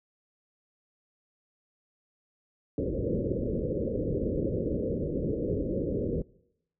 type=low-pass noise; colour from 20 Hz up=white; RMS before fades=-30 dBFS; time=2.78-6.22 s; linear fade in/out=2 ms; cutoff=550 Hz; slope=96 dB/octave; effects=noise-tail reverb RT60 0.8 s tail -23 dB re dry